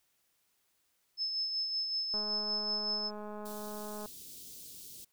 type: tone with tremolo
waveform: sine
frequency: 5230 Hz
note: E8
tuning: 15 cents flat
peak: -30 dBFS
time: 1.17-3.11 s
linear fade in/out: 50 ms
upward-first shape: sine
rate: 5.3 Hz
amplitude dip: 40%
type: click train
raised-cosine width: 1 ms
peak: -31 dBFS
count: 404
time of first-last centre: 2.14-4.059 s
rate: 210 Hz
type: band-stop noise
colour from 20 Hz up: white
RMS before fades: -49 dBFS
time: 3.45-5.05 s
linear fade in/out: 10 ms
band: 420 to 3600 Hz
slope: 24 dB/octave
effects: white hiss -75 dBFS RMS until 5.12 s